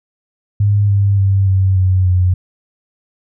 sine tone with pitch steps, 102.3 / 99.91 / 97.57 / 95.28 / 93.05 / 90.88 Hz, G#2 / G2 / G2 / G2 / F#2 / F#2, -26 / +33 / -8 / -49 / +10 / -31 cents, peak -9 dBFS, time 0.6-2.34 s, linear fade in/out 5 ms, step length 290 ms, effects none

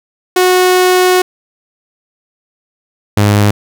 sawtooth tone pair in turn, 366.1 / 103.24 Hz, F#4 / G#2, -18 / -10 cents, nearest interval octave + minor seventh, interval 2192 cents, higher first, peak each -3 dBFS, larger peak neither, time 0.36-1.22 / 3.17-3.51 s, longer first, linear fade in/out 5 ms, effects none

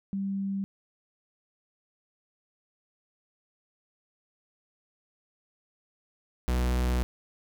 sine / 45% pulse tone pair in turn, 196 / 61.74 Hz, G3 / B1, 0 / 0 cents, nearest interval octave + minor sixth, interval 2000 cents, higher first, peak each -28 / -24 dBFS, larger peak second, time 0.13-0.64 / 6.48-7.03 s, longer second, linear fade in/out 0 ms, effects none

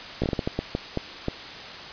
slowing click train, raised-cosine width 2 ms, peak -11 dBFS, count 11, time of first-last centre 0.22-1.284 s, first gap 16 ms, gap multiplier 1.39, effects white hiss -38 dBFS RMS until 1.92 s + resampled to 11025 Hz

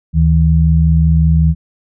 sine tone pair together, 74.69 / 160 Hz, D2 / D#3, +30 / +49 cents, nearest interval octave + minor second, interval 1319 cents, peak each -10 dBFS, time 0.13-1.55 s, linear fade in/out 50 ms, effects none

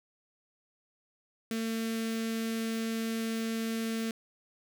sawtooth tone with notch filter, 225.4 Hz, A3, 42 cents sharp, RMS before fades -33 dBFS, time 1.51-4.11 s, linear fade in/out 2 ms, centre 870 Hz, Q 0.79, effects none

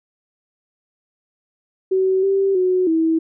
sine tone with pitch steps, 378.2 / 390.3 / 367.8 / 323.8 Hz, F#4 / G4 / F#4 / E4, +38 / -8 / -10 / -31 cents, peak -14 dBFS, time 1.91-3.19 s, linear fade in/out 10 ms, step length 320 ms, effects none

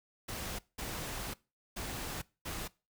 pink noise bursts at uneven times, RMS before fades -40 dBFS, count 4, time 0.28-0.59 / 0.78-1.34 / 1.76-2.22 / 2.45-2.68 s, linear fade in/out 10 ms, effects noise-tail reverb RT60 0.3 s tail -22 dB re dry

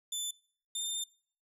20% pulse tone pair in turn, 3520 / 3606 Hz, A7 / A7, 0 / +42 cents, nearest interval unison, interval 42 cents, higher second, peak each -28 dBFS, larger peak neither, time 0.12-0.31 / 0.75-1.04 s, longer second, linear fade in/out 5 ms, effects noise-tail reverb RT60 0.5 s tail -23 dB re dry

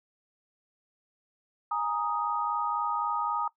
sine chord, Ab suspended second, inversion none, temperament just, 830.6 / 934.4 / 1245.9 Hz, Ab5 / Bb5 / Eb6, 0 / +4 / +2 cents, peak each -34 / -31 / -30 dBFS, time 1.71-3.48 s, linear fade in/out 5 ms, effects noise-tail reverb RT60 0.1 s tail -19 dB re dry

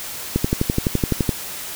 click train, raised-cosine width 3 ms, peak -4 dBFS, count 12, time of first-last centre 0.36-1.292 s, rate 11.8 Hz, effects white hiss -31 dBFS RMS until 1.75 s

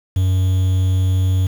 triangle tone with quantisation, 93.1 Hz, F#2, 11 cents sharp, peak -11 dBFS, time 0.16-1.47 s, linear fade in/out 5 ms, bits 6, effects none

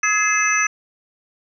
sine tone cluster, 1270 / 1684 / 2084 / 2584 / 6000 Hz, D#6 / G#6 / C7 / E7 / F#8, +35 / +24 / -7 / -35 / +23 cents, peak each -22 dBFS, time 0.03-0.67 s, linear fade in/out 5 ms, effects none

